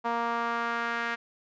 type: tone with band-pass filter sweep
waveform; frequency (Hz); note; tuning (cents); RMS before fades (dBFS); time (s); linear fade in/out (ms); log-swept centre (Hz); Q
sawtooth; 233.8; A#3; +5; -30; 0.04-1.16; 20; 950 to 1700; 2.2
effects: resampled to 16000 Hz